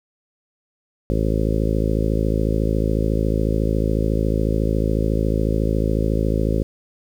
harmonic tone, 54 Hz, A1, 32 cents flat, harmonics 1 / 2 / 3 / 4 / 5 / 6 / 7 / 8 / 9 / 10, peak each -21 / -24 / -26 / -27 / -28 / -29 / -29 / -30 / -31 / -31 dBFS, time 1.1-6.63 s, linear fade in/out 0 ms, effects 8-bit

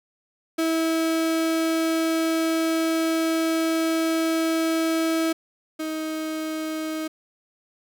35% pulse tone pair in turn, 324.9 / 314.6 Hz, E4 / D#4, -25 / +19 cents, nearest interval minor second, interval 56 cents, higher first, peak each -19 / -25 dBFS, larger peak first, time 0.58-5.33 / 5.79-7.08 s, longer first, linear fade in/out 10 ms, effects none

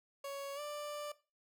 30% pulse tone with pitch glide, 557 to 590.1 Hz, C#5 to D5, +8 to +8 cents, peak -38 dBFS, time 0.24-1.12 s, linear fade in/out 5 ms, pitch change +100 cents, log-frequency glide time 0.55-0.6 s, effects noise-tail reverb RT60 0.3 s tail -17 dB re dry

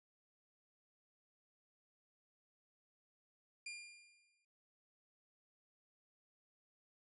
sawtooth tone with exponential decay, 2400 Hz, D7, 37 cents sharp, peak -40 dBFS, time 3.66-4.45 s, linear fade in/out 5 ms, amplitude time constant 170 ms, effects resampled to 24000 Hz

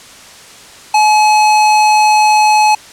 square tone, 852 Hz, G#5, 44 cents sharp, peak -7 dBFS, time 0.94-2.75 s, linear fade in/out 5 ms, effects white hiss -36 dBFS RMS until 2.92 s + low-pass 8000 Hz 12 dB/octave

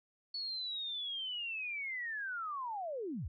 sine linear sweep, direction down, 4435 to 50.3 Hz, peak -37 dBFS, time 0.34-3.28 s, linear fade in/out 5 ms, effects none

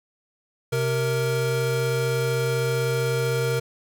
square tone pair together, 130 / 465.8 Hz, C3 / A#4, -11 / -1 cents, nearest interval octave + minor seventh, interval 2210 cents, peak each -25 / -25 dBFS, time 0.72-3.6 s, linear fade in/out 10 ms, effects none

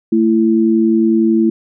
sine tone pair together, 222.8 / 333.7 Hz, A3 / E4, +22 / +21 cents, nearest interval perfect fifth, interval 699 cents, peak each -12 dBFS, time 0.12-1.5 s, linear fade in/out 5 ms, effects none

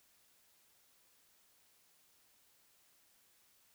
silence, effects white hiss -70 dBFS RMS until 3.74 s

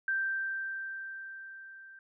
sine tone with level ramp, 1568 Hz, G6, in tune, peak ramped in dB -27 to -49 dBFS, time 0.08-1.99 s, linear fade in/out 2 ms, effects none

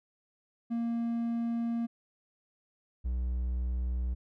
triangle tone pair in turn, 232.9 / 61.69 Hz, A#3 / B1, -1 / -1 cents, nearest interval octave + major seventh, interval 2300 cents, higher first, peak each -27 dBFS, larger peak neither, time 0.7-1.87 / 3.04-4.15 s, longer first, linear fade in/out 20 ms, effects none

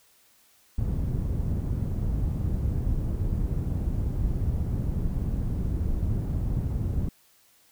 white low-pass noise, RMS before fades -27 dBFS, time 0.78-7.09 s, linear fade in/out 5 ms, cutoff 100 Hz, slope 12 dB/octave, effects white hiss -61 dBFS RMS until 7.71 s

